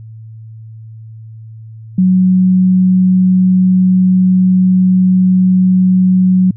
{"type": "tone", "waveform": "sine", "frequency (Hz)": 185, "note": "F#3", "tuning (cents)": 0, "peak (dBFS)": -6, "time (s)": [1.98, 6.51], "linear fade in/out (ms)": 5, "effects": ["added 111 Hz sine -29 dBFS peak until 6.56 s"]}